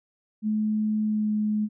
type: tone with pitch glide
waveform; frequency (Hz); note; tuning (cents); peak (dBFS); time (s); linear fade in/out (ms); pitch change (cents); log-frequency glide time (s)
sine; 214.4 to 212.2; A3 to G#3; -45 to +38; -22; 0.42-1.69; 50; -17; 1.03-1.32
effects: none